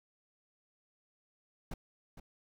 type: noise with echo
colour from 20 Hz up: brown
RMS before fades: -39 dBFS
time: 1.71-1.74 s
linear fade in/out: 5 ms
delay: 460 ms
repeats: 1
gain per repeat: -10 dB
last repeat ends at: 2.2 s
effects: none